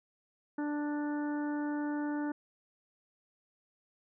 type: harmonic tone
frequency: 294.6 Hz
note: D4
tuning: 6 cents sharp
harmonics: 1 / 2 / 3 / 4 / 5 / 6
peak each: -32 / -45 / -43 / -52 / -46 / -52 dBFS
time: 0.58-2.32 s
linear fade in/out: 5 ms
effects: none